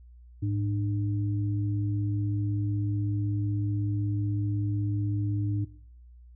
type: tone pair together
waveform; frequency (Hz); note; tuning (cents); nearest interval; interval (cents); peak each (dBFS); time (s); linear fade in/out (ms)
sine; 105.36 / 300; G#2 / D4; +25 / +37; octave + tritone; 1812; -26 / -33; 0.42-5.65; 10
effects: noise-tail reverb RT60 0.7 s tail -22 dB re dry + added 60 Hz sine -48 dBFS peak until 6.35 s